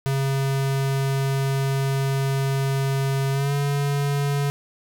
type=tone with pitch glide; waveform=square; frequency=136.2 to 142.07 Hz; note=C#3 to C#3; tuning=-30 to +43 cents; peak=-21 dBFS; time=0.06-4.5 s; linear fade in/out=0 ms; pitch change=+73 cents; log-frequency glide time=3.32-3.53 s; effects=none